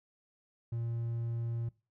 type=tone; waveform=triangle; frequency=116.54 Hz; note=A#2; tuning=in tune; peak=-31 dBFS; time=0.72-1.69 s; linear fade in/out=5 ms; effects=noise-tail reverb RT60 0.3 s tail -21 dB re dry